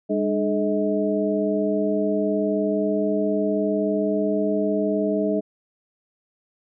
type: tone cluster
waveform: sine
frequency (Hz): 202.6 / 301.8 / 425.6 / 634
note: G#3 / D4 / G#4 / D#5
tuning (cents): -43 / +47 / +42 / +32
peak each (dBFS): -25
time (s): 0.09-5.41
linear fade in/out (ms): 20
effects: none